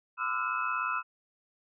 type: tone cluster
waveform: sine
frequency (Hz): 1013 / 1207 / 1333 / 1430 / 2582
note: B5 / D6 / E6 / F6 / E7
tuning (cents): +44 / +47 / +19 / +41 / -37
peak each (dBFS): -36 / -38 / -32 / -35 / -38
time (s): 0.17-1.03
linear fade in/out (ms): 50
effects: none